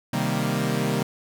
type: chord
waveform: sawtooth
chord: C minor seventh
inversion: none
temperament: equal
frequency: 130.81 / 155.56 / 196 / 233.1 Hz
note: C3 / Eb3 / G3 / Bb3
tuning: 0 / 0 / 0 / 0 cents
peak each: -24 dBFS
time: 0.13-1.03 s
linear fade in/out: 5 ms
effects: none